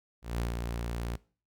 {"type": "tone with ADSR envelope", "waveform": "sawtooth", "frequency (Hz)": 58.4, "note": "A#1", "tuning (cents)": 4, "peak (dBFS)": -25, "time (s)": [0.22, 1.17], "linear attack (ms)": 170, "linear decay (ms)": 140, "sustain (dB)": -4, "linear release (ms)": 19, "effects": ["noise-tail reverb RT60 0.4 s tail -21 dB re dry"]}